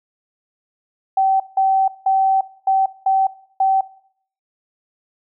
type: tone bursts at uneven times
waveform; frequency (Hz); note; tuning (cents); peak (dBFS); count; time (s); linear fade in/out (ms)
sine; 770; G5; -31; -12; 6; 1.17-1.4 / 1.57-1.88 / 2.06-2.41 / 2.67-2.86 / 3.06-3.27 / 3.6-3.81; 5
effects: noise-tail reverb RT60 0.6 s tail -19 dB re dry

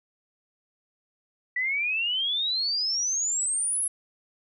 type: exponential sweep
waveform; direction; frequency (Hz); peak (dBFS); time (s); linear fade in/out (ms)
sine; up; 1947 to 11000; -24; 1.56-3.88; 5
effects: none

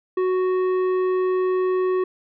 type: tone with tanh clipping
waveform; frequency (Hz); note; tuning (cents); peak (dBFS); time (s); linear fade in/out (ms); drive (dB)
triangle; 370; F#4; 0; -20; 0.17-2.04; 5; 14
effects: none

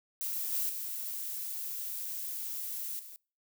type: noise with level steps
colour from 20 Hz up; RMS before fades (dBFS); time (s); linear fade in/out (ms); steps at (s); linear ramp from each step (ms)
violet; -35 / -32 / -38 / -48; 0.21-3.16; 0; 0.52 / 0.69 / 2.99; 5
effects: noise-tail reverb RT60 0.4 s tail -26 dB re dry

